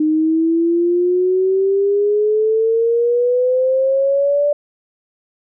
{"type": "exponential sweep", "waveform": "sine", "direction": "up", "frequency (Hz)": [306.2, 587.3], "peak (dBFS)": -12, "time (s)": [0, 4.53], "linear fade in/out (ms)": 5, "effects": []}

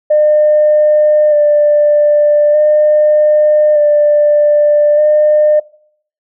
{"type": "tone with vibrato", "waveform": "sine", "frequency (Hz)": 598, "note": "D5", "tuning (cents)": 31, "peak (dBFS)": -5, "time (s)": [0.1, 5.6], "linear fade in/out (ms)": 10, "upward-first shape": "square", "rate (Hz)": 0.41, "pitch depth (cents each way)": 17, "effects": ["noise-tail reverb RT60 0.6 s tail -21 dB re dry", "tanh soft clip ceiling -1 dBFS"]}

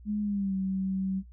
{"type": "tone with pitch glide", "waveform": "sine", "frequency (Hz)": [209.2, 190.73], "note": ["G#3", "G3"], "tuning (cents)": [13, -47], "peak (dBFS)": -27, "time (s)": [0.05, 1.23], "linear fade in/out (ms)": 50, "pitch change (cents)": -160, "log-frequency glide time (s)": [0.21, 0.55], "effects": ["noise-tail reverb RT60 0.1 s tail -18 dB re dry", "added 60 Hz sine -47 dBFS peak until 1.32 s"]}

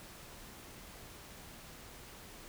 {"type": "silence", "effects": ["pink hiss -52 dBFS RMS until 2.48 s"]}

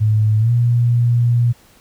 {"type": "tone with pitch glide", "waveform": "sine", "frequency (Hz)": [107.8, 119.61], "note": ["A2", "A#2"], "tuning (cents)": [-35, 45], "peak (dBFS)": -11, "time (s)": [0, 1.53], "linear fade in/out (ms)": 20, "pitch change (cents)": 180, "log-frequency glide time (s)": [0.39, 0.51], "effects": ["pink hiss -50 dBFS RMS until 1.8 s"]}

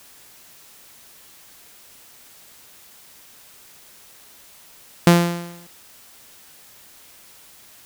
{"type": "tone with exponential decay", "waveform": "sawtooth", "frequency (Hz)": 172.3, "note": "F3", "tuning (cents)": -23, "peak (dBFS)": -3, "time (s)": [5.07, 5.67], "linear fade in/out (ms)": 2, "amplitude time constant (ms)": 130, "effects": ["white hiss -48 dBFS RMS until 7.85 s"]}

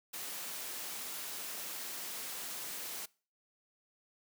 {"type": "noise", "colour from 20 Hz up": "white", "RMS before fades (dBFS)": -42, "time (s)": [0.13, 3.06], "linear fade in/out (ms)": 10, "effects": ["noise-tail reverb RT60 0.4 s tail -24 dB re dry", "high-pass 200 Hz 12 dB/octave"]}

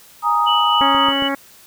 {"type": "chord", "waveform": "sine", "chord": "Ab suspended second", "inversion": "none", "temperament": "just", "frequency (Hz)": [830.6, 934.4, 1245.9], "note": ["Ab5", "Bb5", "Eb6"], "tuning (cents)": [0, 4, 2], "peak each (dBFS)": [-22, -18, -16], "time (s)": [0.22, 1.13], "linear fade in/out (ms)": 50}
{"type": "tone with tremolo", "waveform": "sine", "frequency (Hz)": 2960, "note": "F#7", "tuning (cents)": 0, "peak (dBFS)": -17, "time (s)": [0.46, 1.29], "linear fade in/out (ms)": 20, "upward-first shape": "sine", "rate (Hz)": 3.8, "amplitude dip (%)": 30}
{"type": "click train", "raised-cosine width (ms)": 2, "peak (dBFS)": -18, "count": 4, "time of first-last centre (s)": [0.81, 1.223], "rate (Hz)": 7.26}
{"type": "harmonic tone", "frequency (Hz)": 276.2, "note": "C#4", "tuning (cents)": -6, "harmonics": [1, 2, 3, 4, 5, 6, 7, 8], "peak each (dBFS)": [-22, -25, -27, -28, -29, -30, -30, -31], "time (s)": [0.81, 1.35], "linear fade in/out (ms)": 5}
{"effects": ["white hiss -46 dBFS RMS until 1.66 s"]}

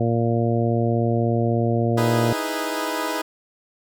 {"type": "harmonic tone", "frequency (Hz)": 116.54, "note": "A#2", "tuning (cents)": 0, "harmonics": [1, 2, 3, 4, 5, 6], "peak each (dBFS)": [-21, -24, -26, -27, -28, -29], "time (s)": [0, 2.33], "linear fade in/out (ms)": 5}
{"type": "chord", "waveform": "15% pulse", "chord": "E major seventh", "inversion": "third", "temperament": "equal with one note detuned", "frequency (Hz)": [311.1, 329.6, 413.2, 493.9], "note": ["D#4", "E4", "G#4", "B4"], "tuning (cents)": [0, 0, -9, 0], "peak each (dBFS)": [-21, -25, -24, -23], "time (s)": [1.97, 3.22], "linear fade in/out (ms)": 10}
{"effects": []}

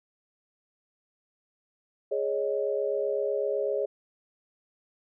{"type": "chord", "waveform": "sine", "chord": "Ab suspended fourth", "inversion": "none", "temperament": "equal", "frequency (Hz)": [415.3, 554.4, 622.3], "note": ["Ab4", "Db5", "Eb5"], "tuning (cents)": [0, 0, 0], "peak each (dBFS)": [-29, -29, -33], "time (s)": [2.11, 3.86], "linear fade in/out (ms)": 10, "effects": []}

